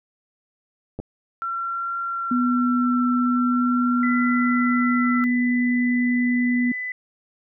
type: clicks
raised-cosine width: 2 ms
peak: -18 dBFS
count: 2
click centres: 0.99 / 1 s
type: tone with vibrato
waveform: sine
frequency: 1356 Hz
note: E6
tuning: 49 cents sharp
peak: -24 dBFS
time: 1.42-5.24 s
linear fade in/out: 0 ms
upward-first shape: triangle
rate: 0.45 Hz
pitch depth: 23 cents each way
type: tone with pitch glide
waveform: sine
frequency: 246.9 to 244.9 Hz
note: B3 to B3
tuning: 0 to -14 cents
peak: -18 dBFS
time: 2.31-6.72 s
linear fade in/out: 5 ms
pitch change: -14 cents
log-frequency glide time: 3.73-4.06 s
type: tone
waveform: sine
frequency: 2000 Hz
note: B6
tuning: 21 cents sharp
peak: -26 dBFS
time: 4.03-6.92 s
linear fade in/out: 2 ms
effects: none